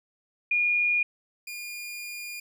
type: tone pair in turn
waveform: sine / sawtooth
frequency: 2433 / 2422 Hz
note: D#7 / D#7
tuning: -39 / -47 cents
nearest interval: unison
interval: 8 cents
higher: first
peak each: -21 / -32 dBFS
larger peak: first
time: 0.51-1.03 / 1.47-2.4 s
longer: second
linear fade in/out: 5 ms
effects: none